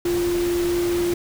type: tone in noise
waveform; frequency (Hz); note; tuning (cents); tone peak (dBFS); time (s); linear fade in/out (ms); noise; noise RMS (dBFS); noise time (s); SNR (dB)
sine; 348.1; F4; -6; -19; 0.05-1.14; 5; pink; -31; 0.05-1.14; +9
effects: none